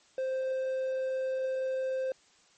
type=tone; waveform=triangle; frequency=523.3 Hz; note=C5; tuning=in tune; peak=-27 dBFS; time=0.18-2.12 s; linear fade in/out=2 ms; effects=white hiss -63 dBFS RMS until 2.57 s + MP3 32 kbps